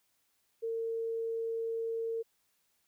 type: tone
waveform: sine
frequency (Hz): 455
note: A#4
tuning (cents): -42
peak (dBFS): -32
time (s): 0.62-2.23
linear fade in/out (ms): 20
effects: white hiss -75 dBFS RMS until 2.87 s